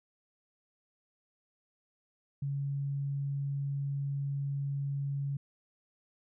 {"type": "tone", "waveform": "sine", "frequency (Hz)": 140, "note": "C#3", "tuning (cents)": 18, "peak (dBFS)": -31, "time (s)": [2.42, 5.37], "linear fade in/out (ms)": 5, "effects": []}